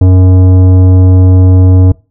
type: tone with tanh clipping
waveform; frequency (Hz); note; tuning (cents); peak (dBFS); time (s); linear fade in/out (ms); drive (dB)
triangle; 92.5; F#2; 0; -3; 0.01-1.92; 5; 17
effects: noise-tail reverb RT60 0.3 s tail -22 dB re dry

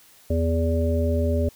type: harmonic tone with a mistuned harmonic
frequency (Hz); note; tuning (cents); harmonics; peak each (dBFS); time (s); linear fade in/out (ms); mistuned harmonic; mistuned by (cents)
82.1; E2; -6; 1 / 3 / 5 / 7; -21 / -27 / -29 / -27; 0.3-1.49; 5; 7; +17
effects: white hiss -53 dBFS RMS until 1.55 s

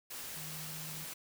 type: tone in noise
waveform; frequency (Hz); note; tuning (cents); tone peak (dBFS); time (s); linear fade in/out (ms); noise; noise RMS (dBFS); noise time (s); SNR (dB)
sine; 156.4; D#3; +9; -47; 0.36-1.05; 10; white; -44; 0.1-1.14; -6
effects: none

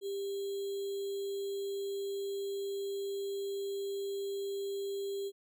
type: tone with sample-and-hold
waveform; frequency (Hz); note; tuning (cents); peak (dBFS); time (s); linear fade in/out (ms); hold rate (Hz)
sine; 396.1; G4; +18; -34; 0.01-5.32; 50; 3675
effects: none

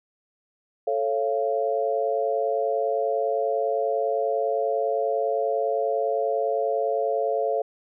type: chord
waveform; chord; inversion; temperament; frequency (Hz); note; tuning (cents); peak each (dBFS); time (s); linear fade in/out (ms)
sine; A augmented; none; just; 440 / 550 / 687.5; A4 / C#5 / E#5; 0 / -14 / -27; -26; 0.87-7.62; 5
effects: none

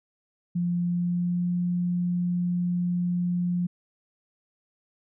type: tone with pitch glide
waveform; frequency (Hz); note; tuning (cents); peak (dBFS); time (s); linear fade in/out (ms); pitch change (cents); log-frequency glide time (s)
sine; 174.61 to 176.64; F3 to F3; 0 to +20; -23; 0.55-3.67; 10; +20; 0.8-1.52
effects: none

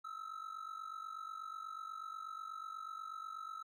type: ring-modulated tone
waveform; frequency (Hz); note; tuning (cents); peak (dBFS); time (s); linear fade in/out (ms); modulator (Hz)
triangle; 1307; E6; -15; -39; 0.04-3.63; 10; 24.1
effects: none

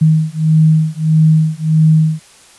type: beating tone pair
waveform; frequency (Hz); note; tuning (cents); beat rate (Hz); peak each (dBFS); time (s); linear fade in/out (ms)
sine; 156.7 / 158.3; D#3 / D#3; +13 / +30; 1.6; -11; 0.01-2.2; 10
effects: white hiss -43 dBFS RMS until 2.58 s + resampled to 24000 Hz

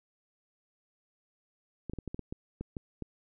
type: clicks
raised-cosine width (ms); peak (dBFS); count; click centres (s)
3; -24; 10; 1.897 / 1.935 / 1.987 / 2.077 / 2.145 / 2.193 / 2.325 / 2.61 / 2.768 / 3.023
effects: none

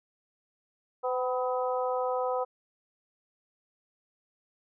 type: harmonic tone with a mistuned harmonic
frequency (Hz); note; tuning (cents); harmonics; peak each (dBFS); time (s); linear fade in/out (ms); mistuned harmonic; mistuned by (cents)
253.5; B3; +45; 2 / 3 / 4 / 5; -29 / -33 / -35 / -37; 1.03-2.45; 20; 4; -34
effects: none

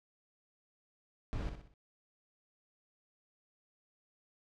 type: noise with echo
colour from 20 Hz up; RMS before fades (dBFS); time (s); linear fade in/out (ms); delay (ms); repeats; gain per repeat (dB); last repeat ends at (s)
brown; -37; 1.33-1.49; 0; 62; 4; -7; 1.738
effects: low-pass 5000 Hz 12 dB/octave

